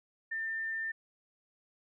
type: tone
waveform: sine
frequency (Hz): 1796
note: A6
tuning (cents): +35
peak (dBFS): -33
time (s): 0.31-0.92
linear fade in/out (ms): 10
effects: none